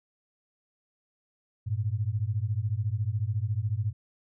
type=beating tone pair; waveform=sine; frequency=99.4 / 113.4 Hz; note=G2 / A#2; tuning=+25 / -47 cents; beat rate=14 Hz; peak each=-29 dBFS; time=1.66-3.93 s; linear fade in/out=20 ms; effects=none